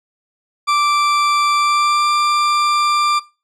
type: tone with pitch glide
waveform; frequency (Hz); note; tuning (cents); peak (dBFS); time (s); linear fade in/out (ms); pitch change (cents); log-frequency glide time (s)
40% pulse; 1172 to 1185.6; D6 to D6; -4 to +16; -12; 0.67-3.2; 20; +20; 1.57-2.1
effects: noise-tail reverb RT60 0.3 s tail -20 dB re dry + low-pass 7000 Hz 12 dB/octave